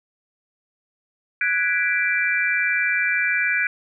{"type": "chord", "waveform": "sine", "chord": "G# half-diminished seventh", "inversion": "third", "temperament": "equal", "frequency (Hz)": [1480, 1661.2, 1975.5, 2349], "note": ["F#6", "G#6", "B6", "D7"], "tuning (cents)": [0, 0, 0, 0], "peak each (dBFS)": [-24, -24, -27, -22], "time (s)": [1.41, 3.67], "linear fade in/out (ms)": 2, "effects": []}